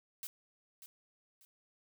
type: noise with echo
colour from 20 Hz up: blue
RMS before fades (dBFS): -43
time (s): 0.23-0.27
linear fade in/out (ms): 0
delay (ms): 590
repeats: 2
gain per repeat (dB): -10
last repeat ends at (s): 1.45
effects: none